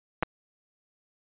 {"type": "clicks", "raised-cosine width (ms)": 0.5, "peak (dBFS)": -11, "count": 2, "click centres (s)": [0.226, 0.232], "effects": ["resampled to 8000 Hz"]}